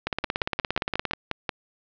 two click trains, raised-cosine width 0.3 ms, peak -9 / -9 dBFS, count 19 / 8, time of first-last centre 0.07-1.11 / 0.24-1.492 s, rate 17.3 / 5.59 Hz, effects low-pass 5000 Hz 12 dB/octave

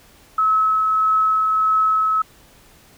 sine tone with tremolo, 1291 Hz, E6, 37 cents flat, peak -13 dBFS, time 0.38-2.22 s, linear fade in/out 5 ms, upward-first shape triangle, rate 1.6 Hz, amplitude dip 25%, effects pink hiss -50 dBFS RMS until 2.97 s

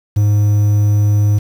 triangle tone with quantisation, 103.83 Hz, G#2, in tune, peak -7 dBFS, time 0.16-1.39 s, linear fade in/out 10 ms, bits 6, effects none

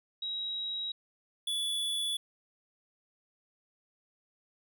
sine / square tone pair in turn, 3838 / 3434 Hz, A#7 / A7, +50 / -43 cents, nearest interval major second, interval 193 cents, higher first, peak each -33 / -31 dBFS, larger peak second, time 0.22-0.92 / 1.47-2.17 s, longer neither, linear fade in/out 5 ms, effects none

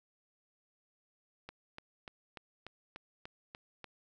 click train, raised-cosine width 0.3 ms, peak -29 dBFS, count 9, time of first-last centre 1.49-3.843 s, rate 3.4 Hz, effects none

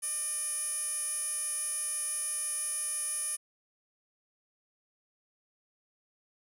15% pulse tone with band-pass filter, 602 Hz, D5, 43 cents sharp, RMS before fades -34 dBFS, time 0.02-3.37 s, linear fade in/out 20 ms, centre 9900 Hz, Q 7.4, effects none

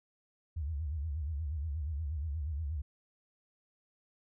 sine tone with vibrato, 75.6 Hz, D#2, 49 cents flat, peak -33 dBFS, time 0.56-2.82 s, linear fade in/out 10 ms, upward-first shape sine, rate 8.4 Hz, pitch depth 170 cents each way, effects none

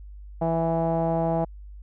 sawtooth tone with low-pass filter, 164.81 Hz, E3, in tune, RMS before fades -24 dBFS, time 0.41-1.45 s, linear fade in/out 10 ms, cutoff 740 Hz, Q 8, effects added 50 Hz sine -39 dBFS peak until 1.82 s

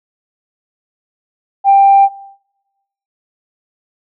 sine tone, 790 Hz, G5, 13 cents sharp, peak -3 dBFS, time 1.64-2.09 s, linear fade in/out 50 ms, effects noise-tail reverb RT60 1.0 s tail -23 dB re dry + tanh soft clip ceiling 0 dBFS

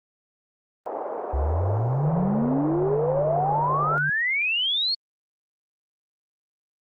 pink band-pass noise, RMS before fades -31 dBFS, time 0.86-3.98 s, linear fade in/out 0 ms, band 430 to 860 Hz, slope 24 dB/octave
sine exponential sweep, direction up, 64.4 to 4435 Hz, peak -21 dBFS, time 1.33-4.95 s, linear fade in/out 10 ms
sine tone with pitch glide, 144.7 to 148.51 Hz, D3 to D3, -25 to +20 cents, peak -28 dBFS, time 2.03-4.1 s, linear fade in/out 5 ms, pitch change +45 cents, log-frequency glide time 2.4-2.74 s
effects Opus 24 kbps

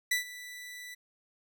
sawtooth tone with ADSR envelope, 1975.5 Hz, B6, in tune, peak -21 dBFS, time 0.11-0.95 s, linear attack 7 ms, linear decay 120 ms, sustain -18 dB, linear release 14 ms, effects none

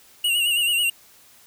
square tone with vibrato, 2832 Hz, F7, 23 cents sharp, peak -19 dBFS, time 0.24-0.9 s, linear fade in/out 5 ms, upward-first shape sine, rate 9.2 Hz, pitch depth 63 cents each way, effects white hiss -52 dBFS RMS until 1.46 s

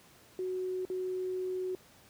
sine tone with dropouts, 370 Hz, F#4, in tune, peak -32 dBFS, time 0.39-1.75 s, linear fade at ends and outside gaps 1 ms, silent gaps 0.851-0.9 s, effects pink hiss -59 dBFS RMS until 2.09 s + high-pass 80 Hz 12 dB/octave

